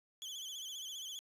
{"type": "tone with vibrato", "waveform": "30% pulse", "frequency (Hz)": 3232, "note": "G#7", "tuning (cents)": -48, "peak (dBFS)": -40, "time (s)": [0.22, 1.19], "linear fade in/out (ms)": 0, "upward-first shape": "sine", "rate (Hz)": 15, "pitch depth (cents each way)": 110, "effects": ["resampled to 32000 Hz", "11-bit"]}